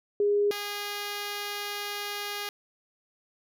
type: tone pair in turn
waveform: sine / 5% pulse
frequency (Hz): 410 / 410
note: G#4 / G#4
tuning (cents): -22 / -22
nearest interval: unison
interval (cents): 0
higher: neither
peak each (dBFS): -21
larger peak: neither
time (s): 0.2-0.51 / 0.51-2.49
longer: second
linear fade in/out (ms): 2
effects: none